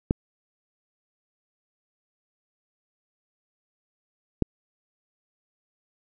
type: clicks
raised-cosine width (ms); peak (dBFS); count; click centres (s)
3; -7; 2; 0.109 / 4.423
effects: none